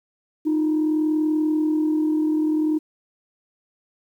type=tone pair together; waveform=sine; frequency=308.7 / 349.2 Hz; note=D#4 / F4; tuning=-14 / 0 cents; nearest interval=major second; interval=214 cents; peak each=-17 / -28 dBFS; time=0.45-2.79 s; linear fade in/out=20 ms; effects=tanh soft clip ceiling -14 dBFS + 9-bit